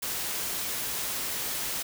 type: noise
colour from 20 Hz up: white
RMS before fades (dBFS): -32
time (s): 0.02-1.83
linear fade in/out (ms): 10
effects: none